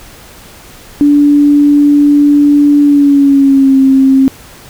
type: tone with pitch glide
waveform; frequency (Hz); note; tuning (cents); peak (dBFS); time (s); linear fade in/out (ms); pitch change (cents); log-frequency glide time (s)
sine; 290 to 267.5; D4 to C4; -22 to +38; -3; 1.01-4.28; 0; -140; 2.82-3.78
effects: pink hiss -35 dBFS RMS until 4.69 s